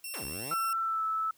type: tone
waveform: 5% pulse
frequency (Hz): 2712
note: E7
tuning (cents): +49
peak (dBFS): -28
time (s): 0.04-0.73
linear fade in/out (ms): 2
type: exponential two-way sweep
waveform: 10% pulse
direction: down then up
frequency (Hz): 627 to 62.2 to 176.8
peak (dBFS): -32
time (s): 0.14-0.54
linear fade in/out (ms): 0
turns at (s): 0.25
type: tone with pitch glide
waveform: sine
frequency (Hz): 1339 to 1309.2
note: E6 to E6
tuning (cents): +27 to -12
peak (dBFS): -28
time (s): 0.51-1.31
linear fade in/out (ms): 5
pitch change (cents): -39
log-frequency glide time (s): 0.81-1.04
effects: white hiss -65 dBFS RMS until 1.37 s